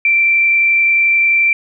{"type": "tone with frequency modulation", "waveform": "sine", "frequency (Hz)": 2349, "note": "D7", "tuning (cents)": 0, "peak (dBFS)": -9, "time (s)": [0.05, 1.53], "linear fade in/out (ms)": 2, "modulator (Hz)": 31.4, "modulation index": 0.64, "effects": []}